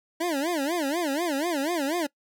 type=tone with vibrato; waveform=25% pulse; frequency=310 Hz; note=D#4; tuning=6 cents flat; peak=-21 dBFS; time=0.2-2.07 s; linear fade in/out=10 ms; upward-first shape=sine; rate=4.1 Hz; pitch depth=240 cents each way; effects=noise-tail reverb RT60 0.1 s tail -23 dB re dry